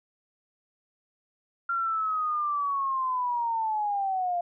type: linear sweep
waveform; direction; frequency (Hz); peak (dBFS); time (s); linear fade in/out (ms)
sine; down; 1384 to 690; -25; 1.69-4.41; 5
effects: none